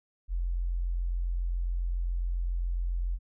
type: tone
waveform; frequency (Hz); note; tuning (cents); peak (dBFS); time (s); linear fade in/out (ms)
sine; 43.65; F1; 0; -27; 0.28-3.19; 50
effects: none